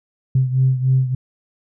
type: beating tone pair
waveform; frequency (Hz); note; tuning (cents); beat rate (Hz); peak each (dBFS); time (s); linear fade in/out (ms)
sine; 129.8 / 133.2; C3 / C3; -13 / +31; 3.4; -14 / -19; 0.35-1.15; 5
effects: tanh soft clip ceiling -6 dBFS